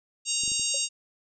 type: harmonic tone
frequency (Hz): 932.3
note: A#5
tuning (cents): 0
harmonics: 3 / 4 / 5 / 6 / 7 / 8 / 9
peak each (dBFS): -33 / -35 / -34 / -35 / -31 / -33 / -32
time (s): 0.25-0.89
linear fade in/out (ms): 50
type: clicks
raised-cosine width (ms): 3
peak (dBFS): -32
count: 4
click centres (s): 0.436 / 0.478 / 0.518 / 0.596
type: tone with exponential decay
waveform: sine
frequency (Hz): 554.4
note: C#5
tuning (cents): 0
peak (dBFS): -31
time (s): 0.74-0.82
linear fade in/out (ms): 5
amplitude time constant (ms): 17
effects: none